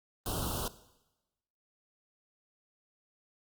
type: band-stop noise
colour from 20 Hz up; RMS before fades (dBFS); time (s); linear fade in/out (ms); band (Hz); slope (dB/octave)
pink; -34; 0.26-0.68; 2; 1500 to 2800; 96
effects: noise-tail reverb RT60 1.0 s tail -18 dB re dry + Opus 32 kbps